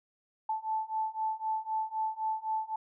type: beating tone pair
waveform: sine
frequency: 874 / 877.9 Hz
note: A5 / A5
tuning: -12 / -4 cents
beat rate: 3.9 Hz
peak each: -34 / -33 dBFS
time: 0.49-2.76 s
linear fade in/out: 5 ms
effects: none